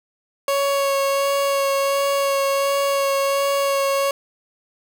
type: tone with vibrato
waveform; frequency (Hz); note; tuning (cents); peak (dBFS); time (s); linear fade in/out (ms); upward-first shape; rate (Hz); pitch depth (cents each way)
30% pulse; 554.4; C#5; 0; -15; 0.48-4.11; 2; sine; 1.4; 13
effects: none